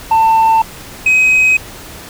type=tone pair in turn; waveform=sine; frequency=894 / 2529 Hz; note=A5 / D#7; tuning=+27 / +28 cents; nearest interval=octave + tritone; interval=1801 cents; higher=second; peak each=-4 dBFS; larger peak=neither; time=0.11-0.62 / 1.06-1.57 s; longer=neither; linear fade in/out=5 ms; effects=tanh soft clip ceiling -6 dBFS + pink hiss -32 dBFS RMS until 2.09 s